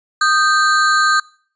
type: ring-modulated tone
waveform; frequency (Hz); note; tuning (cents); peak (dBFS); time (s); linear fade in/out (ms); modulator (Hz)
square; 1400; F6; +4; -9; 0.21-1.2; 5; 166
effects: noise-tail reverb RT60 0.5 s tail -25 dB re dry + resampled to 16000 Hz